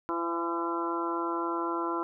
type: harmonic tone with a mistuned harmonic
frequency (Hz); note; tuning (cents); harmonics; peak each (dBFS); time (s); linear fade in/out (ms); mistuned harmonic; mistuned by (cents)
169; E3; +43; 2 / 3 / 4 / 5 / 6 / 7 / 8; -32 / -41 / -41 / -41 / -33 / -42 / -36; 0.09-2.03; 0; 5; -15
effects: none